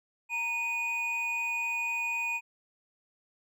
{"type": "tone pair together", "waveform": "triangle", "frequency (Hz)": [926.7, 2474], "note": ["A#5", "D#7"], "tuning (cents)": [-10, -10], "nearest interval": "octave + perfect fourth", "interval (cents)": 1700, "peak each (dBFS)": [-36, -28], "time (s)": [0.29, 2.41], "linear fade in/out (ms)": 50, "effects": []}